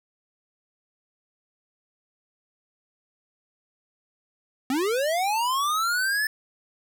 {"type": "linear sweep", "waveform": "square", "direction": "up", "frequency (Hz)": [246.9, 1760], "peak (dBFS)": -23, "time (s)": [4.7, 6.27], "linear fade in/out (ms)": 2, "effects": []}